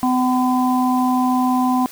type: harmonic tone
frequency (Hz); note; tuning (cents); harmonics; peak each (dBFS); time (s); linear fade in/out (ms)
253.4; B3; +45; 1 / 3 / 4; -16 / -21 / -22; 0.03-1.86; 0
effects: white hiss -39 dBFS RMS until 1.91 s